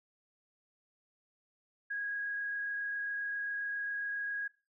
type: tone with frequency modulation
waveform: sine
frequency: 1648 Hz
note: G#6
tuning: 14 cents flat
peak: -34 dBFS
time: 1.9-4.48 s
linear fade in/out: 10 ms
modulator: 27.4 Hz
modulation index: 0.66
effects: noise-tail reverb RT60 0.3 s tail -20 dB re dry